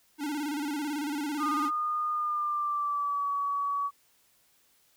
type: tone with vibrato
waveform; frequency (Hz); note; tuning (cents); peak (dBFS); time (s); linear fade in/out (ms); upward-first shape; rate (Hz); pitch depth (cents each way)
square; 293.7; D4; 0; -31; 0.18-1.71; 50; square; 18; 72
type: tone with pitch glide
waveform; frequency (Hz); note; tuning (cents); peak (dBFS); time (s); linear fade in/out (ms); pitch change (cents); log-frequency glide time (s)
sine; 1222 to 1133.6; D#6 to C#6; -32 to +38; -27; 1.38-3.91; 50; -130; 2.11-3.3
effects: white hiss -66 dBFS RMS until 4.96 s